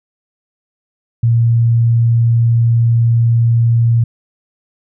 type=tone; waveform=sine; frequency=116.54 Hz; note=A#2; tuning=in tune; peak=-8 dBFS; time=1.23-4.04 s; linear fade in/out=5 ms; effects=none